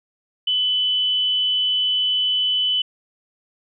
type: tone with frequency modulation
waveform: sine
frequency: 3000 Hz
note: F#7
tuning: 23 cents sharp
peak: -17 dBFS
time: 0.47-2.82 s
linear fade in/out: 5 ms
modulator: 273 Hz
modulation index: 0.23
effects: none